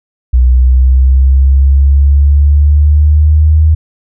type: linear sweep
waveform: sine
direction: up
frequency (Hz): 61.74 to 78.5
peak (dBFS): -3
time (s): 0.33-3.75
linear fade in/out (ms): 10
effects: none